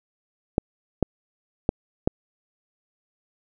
clicks, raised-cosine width 2 ms, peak -5 dBFS, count 4, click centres 0.581 / 1.027 / 1.691 / 2.075 s, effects none

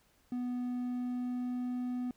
triangle tone with pitch glide, 246.9 to 248.3 Hz, B3 to B3, 0 to +9 cents, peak -31 dBFS, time 0.32-2.11 s, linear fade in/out 2 ms, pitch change +9 cents, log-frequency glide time 0.6-1.76 s, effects pink hiss -69 dBFS RMS until 2.16 s

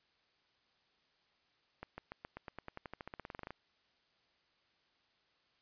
accelerating click train, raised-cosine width 0.5 ms, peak -29 dBFS, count 22, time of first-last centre 1.83-3.506 s, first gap 150 ms, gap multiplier 0.93, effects white hiss -74 dBFS RMS until 5.61 s + resampled to 11025 Hz

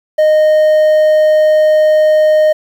triangle tone, 617 Hz, D#5, 15 cents flat, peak -4 dBFS, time 0.18-2.53 s, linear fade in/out 10 ms, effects 7-bit

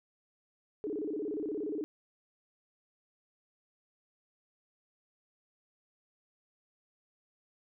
sine tone with vibrato, 360 Hz, F#4, 47 cents flat, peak -33 dBFS, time 0.84-1.84 s, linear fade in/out 0 ms, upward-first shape square, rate 17 Hz, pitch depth 280 cents each way, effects none

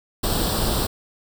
pink noise with comb filter, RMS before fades -22 dBFS, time 0.23-0.87 s, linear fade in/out 10 ms, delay 0.23 ms, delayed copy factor +0.7, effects none

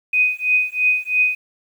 sine tone with tremolo, 2498 Hz, D#7, 6 cents sharp, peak -11 dBFS, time 0.13-1.35 s, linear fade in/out 5 ms, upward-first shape triangle, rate 3 Hz, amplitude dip 100%, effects 8-bit

